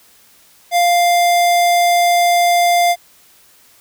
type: tone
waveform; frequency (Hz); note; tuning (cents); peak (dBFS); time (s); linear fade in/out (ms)
square; 698.5; F5; 0; -11; 0.71-2.96; 50
effects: white hiss -49 dBFS RMS until 3.8 s